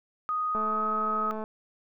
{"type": "tone with pitch glide", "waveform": "sine", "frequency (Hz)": [1244.5, 1268.4], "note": ["D#6", "D#6"], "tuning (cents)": [0, 33], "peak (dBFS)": -26, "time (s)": [0.29, 1.31], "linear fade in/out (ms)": 0, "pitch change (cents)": 33, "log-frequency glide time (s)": [0.49, 0.84]}
{"type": "click train", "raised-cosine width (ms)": 1, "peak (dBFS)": -23, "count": 194, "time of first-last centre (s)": [0.55, 1.439], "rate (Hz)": 217}
{"effects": []}